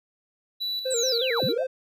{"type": "tone with tremolo", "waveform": "triangle", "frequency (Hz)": 3951, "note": "B7", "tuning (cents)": 0, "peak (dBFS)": -25, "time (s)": [0.6, 1.53], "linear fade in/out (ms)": 20, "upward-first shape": "square", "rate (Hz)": 2.6, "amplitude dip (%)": 45}
{"type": "tone with vibrato", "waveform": "triangle", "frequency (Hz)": 492.5, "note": "B4", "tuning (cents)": -5, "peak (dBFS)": -23, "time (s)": [0.85, 1.67], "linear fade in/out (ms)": 10, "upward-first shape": "square", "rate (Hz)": 5.5, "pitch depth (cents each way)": 93}
{"type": "linear two-way sweep", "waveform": "sine", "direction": "down then up", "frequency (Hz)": [8270, 103.83, 738], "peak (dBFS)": -26, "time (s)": [0.9, 1.64], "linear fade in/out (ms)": 20, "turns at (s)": 1.44}
{"effects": []}